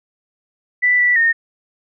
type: tone with pitch steps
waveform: sine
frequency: 1979 / 1963 / 1838 Hz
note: B6 / B6 / A#6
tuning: +3 / -11 / -25 cents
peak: -11 dBFS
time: 0.82-1.33 s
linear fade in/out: 20 ms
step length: 170 ms
effects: none